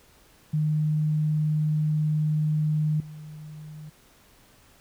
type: tone with level steps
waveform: sine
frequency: 153.1 Hz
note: D#3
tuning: 28 cents flat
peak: -21 / -38 dBFS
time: 0.53-3.9 s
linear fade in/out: 10 ms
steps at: 3 s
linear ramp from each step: 2 ms
effects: pink hiss -57 dBFS RMS until 4.8 s